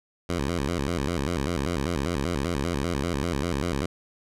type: tone with vibrato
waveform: 10% pulse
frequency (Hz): 77.4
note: D#2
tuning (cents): -9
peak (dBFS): -17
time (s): 0.29-3.86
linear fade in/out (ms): 5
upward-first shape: square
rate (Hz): 5.1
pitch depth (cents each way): 200
effects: low-pass 10000 Hz 12 dB/octave